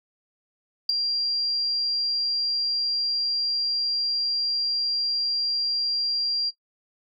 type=tone with ADSR envelope; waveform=sine; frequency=4759 Hz; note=D8; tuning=22 cents sharp; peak=-14 dBFS; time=0.89-6.51 s; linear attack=6 ms; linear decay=6 ms; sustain=-9 dB; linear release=28 ms; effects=noise-tail reverb RT60 0.1 s tail -19 dB re dry + tanh soft clip ceiling -11 dBFS